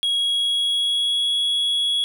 triangle tone with pitch glide, 3311 to 3349 Hz, G#7 to G#7, -6 to +14 cents, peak -17 dBFS, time 0.03-2.04 s, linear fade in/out 0 ms, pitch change +20 cents, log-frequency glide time 0.16-1.34 s, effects none

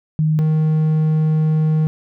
sine / triangle tone pair in turn, 155.56 / 156.14 Hz, D#3 / D#3, 0 / +6 cents, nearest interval unison, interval 6 cents, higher second, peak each -13 / -11 dBFS, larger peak second, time 0.19-0.39 / 0.39-1.87 s, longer second, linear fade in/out 0 ms, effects none

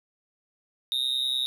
triangle tone with amplitude modulation, 3729 Hz, A#7, in tune, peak -19 dBFS, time 0.92-1.46 s, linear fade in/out 0 ms, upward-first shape sine, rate 130 Hz, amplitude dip 95%, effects none

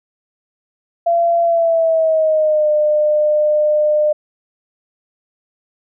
sine tone with pitch glide, 681 to 603.2 Hz, F5 to D5, -44 to +46 cents, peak -11 dBFS, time 1.06-4.13 s, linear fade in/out 10 ms, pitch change -210 cents, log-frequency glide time 1.42-2.7 s, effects none

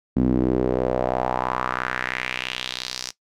sawtooth tone with band-pass filter sweep, 63 Hz, B1, 35 cents sharp, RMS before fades -24 dBFS, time 0.16-3.11 s, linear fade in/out 10 ms, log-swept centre 240 to 5600 Hz, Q 2.8, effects noise-tail reverb RT60 0.1 s tail -17 dB re dry

